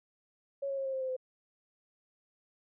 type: tone with pitch steps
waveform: sine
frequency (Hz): 554.4 / 547.4 / 540.5 / 533.7 / 526.9 / 520.3 / 513.7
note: C#5 / C#5 / C#5 / C5 / C5 / C5 / C5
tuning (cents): 0 / -22 / -44 / +34 / +12 / -10 / -32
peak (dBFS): -32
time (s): 0.62-1.166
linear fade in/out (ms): 10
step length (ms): 78
effects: none